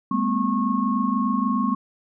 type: tone cluster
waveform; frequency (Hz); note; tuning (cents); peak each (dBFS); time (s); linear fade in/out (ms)
sine; 203.6 / 227.1 / 253.7 / 1091; G#3 / A#3 / B3 / C#6; -34 / -45 / +47 / -28; -25; 0.11-1.75; 5
effects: none